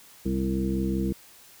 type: harmonic tone with a mistuned harmonic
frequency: 65.41 Hz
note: C2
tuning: in tune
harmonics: 1 / 2 / 3 / 4 / 5 / 7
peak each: -31 / -36 / -27 / -35 / -30 / -37 dBFS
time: 0.25-1.13 s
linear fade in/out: 10 ms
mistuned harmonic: 5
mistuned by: +36 cents
effects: white hiss -52 dBFS RMS until 1.6 s